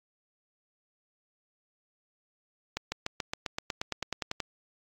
accelerating click train, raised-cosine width 0.2 ms, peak -14 dBFS, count 15, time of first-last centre 2.77-4.402 s, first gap 150 ms, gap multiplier 0.96, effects AAC 48 kbps

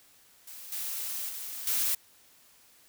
blue noise with level steps, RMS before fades -45 / -35 / -39 / -28 dBFS, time 0.47-1.95 s, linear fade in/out 5 ms, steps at 0.72 / 1.29 / 1.67 s, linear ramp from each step 2 ms, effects white hiss -60 dBFS RMS until 2.88 s

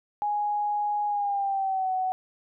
sine tone with pitch glide, 830 to 748 Hz, G#5 to F#5, -1 to +19 cents, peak -24 dBFS, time 0.22-2.12 s, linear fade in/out 0 ms, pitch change -180 cents, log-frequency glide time 1.07-1.92 s, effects none

